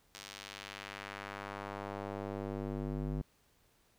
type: tone with band-pass filter sweep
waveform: square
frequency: 50 Hz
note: G1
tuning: 35 cents sharp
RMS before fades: -41 dBFS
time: 0.14-3.22 s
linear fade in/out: 5 ms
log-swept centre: 5300 to 190 Hz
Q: 0.91
effects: pink hiss -70 dBFS RMS until 3.98 s